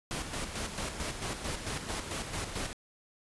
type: noise with tremolo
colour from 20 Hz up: pink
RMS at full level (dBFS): -35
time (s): 0.11-2.73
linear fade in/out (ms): 0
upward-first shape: square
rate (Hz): 4.5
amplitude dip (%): 50
effects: resampled to 24000 Hz